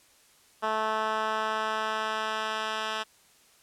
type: tone with band-pass filter sweep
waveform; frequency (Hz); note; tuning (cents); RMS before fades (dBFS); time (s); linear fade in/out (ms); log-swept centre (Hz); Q
10% pulse; 218; A3; -16; -30; 0.62-3.04; 20; 1100 to 2400; 1
effects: white hiss -60 dBFS RMS until 3.62 s + low-pass 11000 Hz 12 dB/octave